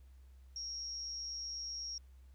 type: tone with amplitude modulation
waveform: sine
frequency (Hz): 5588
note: F8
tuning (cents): 0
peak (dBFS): -37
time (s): 0.56-1.98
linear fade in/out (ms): 2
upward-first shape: sine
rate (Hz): 228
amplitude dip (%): 60
effects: added 65 Hz sine -55 dBFS peak until 2.34 s + pink hiss -75 dBFS RMS until 2.34 s